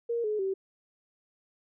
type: tone with pitch steps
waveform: sine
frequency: 468.6 / 424.8 / 385 Hz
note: A#4 / G#4 / G4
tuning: +9 / +39 / -31 cents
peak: -27 dBFS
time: 0.09-0.54 s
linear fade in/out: 10 ms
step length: 150 ms
effects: none